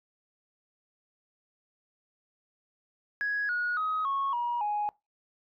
sine tone with pitch steps, 1666 / 1450.3 / 1262.6 / 1099.2 / 956.9 / 833 Hz, G#6 / F#6 / D#6 / C#6 / A#5 / G#5, +5 / -35 / +25 / -15 / +45 / +5 cents, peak -26 dBFS, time 3.21-4.89 s, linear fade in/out 0 ms, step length 280 ms, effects noise-tail reverb RT60 0.2 s tail -22 dB re dry + tanh soft clip ceiling -23 dBFS

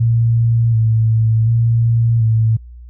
sine tone with vibrato, 113.8 Hz, A#2, 41 cents flat, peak -10 dBFS, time 0-2.57 s, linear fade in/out 10 ms, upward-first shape square, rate 0.68 Hz, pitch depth 30 cents each way, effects added 60 Hz sine -33 dBFS peak until 2.89 s

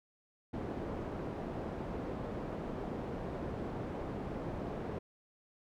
white low-pass noise, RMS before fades -40 dBFS, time 0.53-4.99 s, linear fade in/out 10 ms, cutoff 490 Hz, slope 12 dB/octave, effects none

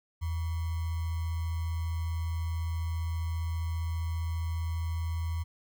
sine tone with sample-and-hold, 82.41 Hz, E2, in tune, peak -29 dBFS, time 0.21-5.44 s, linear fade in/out 20 ms, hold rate 1050 Hz, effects none

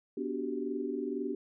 sine chord, G major seventh, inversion first, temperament equal with one note detuned, 246.9 / 290.8 / 370 / 392 Hz, B3 / D4 / F#4 / G4, 0 / -17 / 0 / 0 cents, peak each -38 / -37 / -39 / -37 dBFS, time 0.17-1.35 s, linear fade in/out 5 ms, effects none

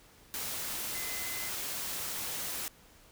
sine tone in noise, 2044 Hz, C7, 41 cents flat, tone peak -43 dBFS, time 0.95-1.49 s, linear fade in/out 0 ms, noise white, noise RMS -37 dBFS, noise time 0.34-2.68 s, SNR -9 dB, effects pink hiss -59 dBFS RMS until 3.11 s

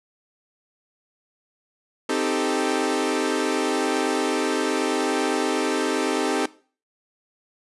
sawtooth chord, A half-diminished seventh, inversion first, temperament equal, 261.6 / 311.1 / 392 / 440 Hz, C4 / Eb4 / G4 / A4, 0 / 0 / 0 / 0 cents, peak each -23 dBFS, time 2.09-6.46 s, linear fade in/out 5 ms, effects noise-tail reverb RT60 0.4 s tail -19 dB re dry + resampled to 24000 Hz

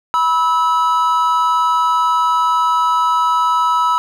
triangle tone pair together, 979.6 / 1300 Hz, B5 / E6, -14 / -24 cents, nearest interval perfect fourth, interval 490 cents, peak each -13 dBFS, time 0.14-3.98 s, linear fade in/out 0 ms, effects none

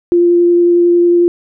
sine tone with vibrato, 347.4 Hz, F4, 9 cents flat, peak -6 dBFS, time 0.12-1.28 s, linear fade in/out 0 ms, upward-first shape sine, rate 11 Hz, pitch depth 8 cents each way, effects none

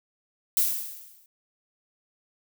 violet noise with exponential decay, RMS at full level -20 dBFS, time 0.57-1.26 s, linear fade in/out 1 ms, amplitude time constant 150 ms, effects none

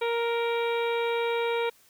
harmonic tone with a mistuned harmonic, 467.2 Hz, A#4, 4 cents sharp, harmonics 1 / 2 / 3 / 4 / 5 / 6 / 7 / 8, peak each -26 / -32 / -38 / -43 / -35 / -45 / -44 / -42 dBFS, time 0.01-1.7 s, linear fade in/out 10 ms, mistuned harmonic 8, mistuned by +27 cents, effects white hiss -60 dBFS RMS until 1.89 s

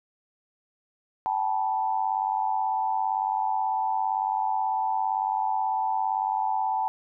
sine tone cluster, 773 / 871 / 970 Hz, G5 / A5 / B5, -24 / -18 / -31 cents, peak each -28 / -26 / -32 dBFS, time 1.26-6.88 s, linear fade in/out 0 ms, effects none

